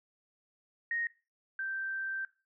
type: tone pair in turn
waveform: sine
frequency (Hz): 1864.7 / 1564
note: A#6 / G6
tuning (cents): 0 / -4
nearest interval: minor third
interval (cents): 304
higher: first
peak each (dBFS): -31 / -33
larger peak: first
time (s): 0.91-1.07 / 1.59-2.25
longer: second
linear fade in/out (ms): 2
effects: noise-tail reverb RT60 0.3 s tail -18 dB re dry